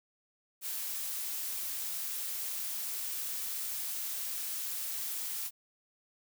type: noise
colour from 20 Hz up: blue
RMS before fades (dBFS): -37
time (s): 0.61-5.51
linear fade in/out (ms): 50
effects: none